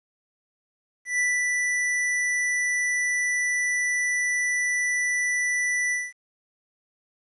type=tone with ADSR envelope; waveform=square; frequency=1975.5 Hz; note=B6; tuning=in tune; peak=-21 dBFS; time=1.05-6.13 s; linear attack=140 ms; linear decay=230 ms; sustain=-2 dB; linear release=210 ms; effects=resampled to 24000 Hz + 10-bit